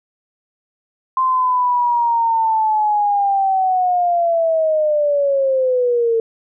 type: linear sweep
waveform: sine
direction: down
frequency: 1046.5 to 450 Hz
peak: -13 dBFS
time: 1.17-6.2 s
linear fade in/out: 2 ms
effects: none